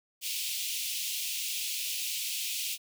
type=high-pass noise; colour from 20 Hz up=pink; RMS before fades=-34 dBFS; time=0.21-2.78 s; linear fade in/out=50 ms; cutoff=2500 Hz; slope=48 dB/octave; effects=none